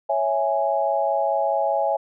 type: chord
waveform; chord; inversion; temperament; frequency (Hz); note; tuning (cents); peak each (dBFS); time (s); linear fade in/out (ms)
sine; C# minor; none; equal; 554.4 / 659.3 / 830.6; C#5 / E5 / G#5; 0 / 0 / 0; -24 / -23 / -23; 0.09-1.97; 10
effects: none